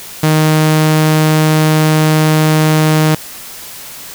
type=tone; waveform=sawtooth; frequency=155.56 Hz; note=D#3; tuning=in tune; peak=-4 dBFS; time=0.23-3.15 s; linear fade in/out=5 ms; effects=white hiss -30 dBFS RMS until 4.14 s